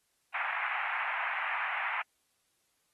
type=band-pass noise; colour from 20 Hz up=white; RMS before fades=-34 dBFS; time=0.34-2.02 s; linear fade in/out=5 ms; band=750 to 2400 Hz; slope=48 dB/octave; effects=white hiss -75 dBFS RMS until 2.93 s + AAC 32 kbps